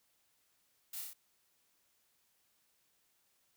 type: noise with echo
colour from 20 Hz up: blue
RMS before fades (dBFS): -44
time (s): 0.93-1.01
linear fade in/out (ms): 5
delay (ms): 31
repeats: 4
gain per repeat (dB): -2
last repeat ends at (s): 1.134
effects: white hiss -75 dBFS RMS until 3.56 s